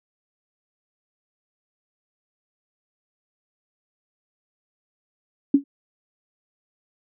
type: tone with exponential decay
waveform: sine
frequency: 280 Hz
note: C#4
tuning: 18 cents sharp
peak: -8 dBFS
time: 5.54-5.64 s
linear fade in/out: 5 ms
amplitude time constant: 20 ms
effects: none